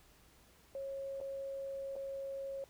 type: tone with dropouts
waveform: sine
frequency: 546 Hz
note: C#5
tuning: 26 cents flat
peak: -39 dBFS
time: 0.75-2.64 s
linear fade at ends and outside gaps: 1 ms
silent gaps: 1.203-1.212 / 1.956-1.963 s
effects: added 60 Hz sine -70 dBFS peak until 2.69 s + pink hiss -65 dBFS RMS until 2.69 s